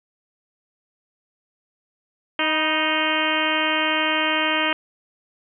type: harmonic tone with a mistuned harmonic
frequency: 311.1 Hz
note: D#4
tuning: in tune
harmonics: 1 / 2 / 3 / 4 / 5 / 6 / 7 / 8 / 9 / 10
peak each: -28 / -28 / -28 / -28 / -28 / -28 / -28 / -28 / -28 / -28 dBFS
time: 2.39-4.73 s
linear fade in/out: 2 ms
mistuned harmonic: 3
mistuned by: +40 cents
effects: none